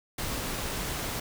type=noise; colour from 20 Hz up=pink; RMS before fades=-33 dBFS; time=0.18-1.2 s; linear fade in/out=5 ms; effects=none